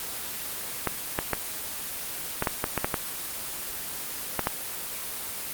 clicks, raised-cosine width 0.5 ms, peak -8 dBFS, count 11, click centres 0.873 / 1.189 / 1.333 / 2.424 / 2.472 / 2.641 / 2.777 / 2.845 / 2.942 / 4.393 / 4.471 s, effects white hiss -34 dBFS RMS until 5.53 s + Opus 24 kbps

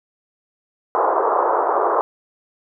white band-pass noise, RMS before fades -18 dBFS, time 0.95-2.01 s, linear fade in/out 0 ms, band 370 to 1200 Hz, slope 48 dB/octave, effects none

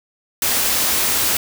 white band-stop noise, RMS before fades -18 dBFS, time 0.42-1.37 s, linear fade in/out 2 ms, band 120 to 170 Hz, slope 96 dB/octave, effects none

